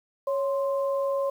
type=tone pair together; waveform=sine; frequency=553.3 / 1046.5 Hz; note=C#5 / C6; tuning=-3 / 0 cents; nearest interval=major seventh; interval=1103 cents; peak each=-24 / -33 dBFS; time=0.27-1.3 s; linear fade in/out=5 ms; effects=9-bit